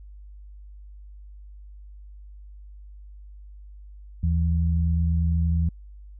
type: tone pair together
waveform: sine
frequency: 78.87 / 166.8 Hz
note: D#2 / E3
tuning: +24 / +21 cents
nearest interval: octave + minor second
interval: 1297 cents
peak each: -20 / -26 dBFS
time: 4.23-5.69 s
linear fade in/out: 5 ms
effects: added 50 Hz sine -41 dBFS peak until 6.19 s